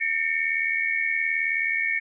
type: tone cluster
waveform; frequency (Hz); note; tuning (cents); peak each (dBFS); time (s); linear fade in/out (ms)
sine; 1813 / 2191 / 2270; A#6 / C#7 / C#7; -49 / -21 / +41; -27 / -26 / -27; 0-2; 20
effects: none